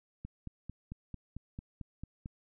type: click train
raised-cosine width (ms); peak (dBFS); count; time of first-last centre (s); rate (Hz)
5; -29; 10; 0.25-2.259; 4.48
effects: none